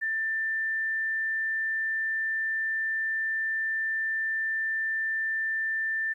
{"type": "tone", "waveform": "sine", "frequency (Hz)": 1780, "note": "A6", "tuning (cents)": 20, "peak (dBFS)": -26, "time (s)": [0.01, 6.14], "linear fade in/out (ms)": 20, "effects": ["11-bit"]}